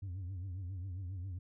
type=tone with vibrato; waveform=sine; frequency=92.5 Hz; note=F#2; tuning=in tune; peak=-36 dBFS; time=0.02-1.39 s; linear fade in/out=10 ms; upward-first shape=triangle; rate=7.4 Hz; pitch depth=140 cents each way; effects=tanh soft clip ceiling -38 dBFS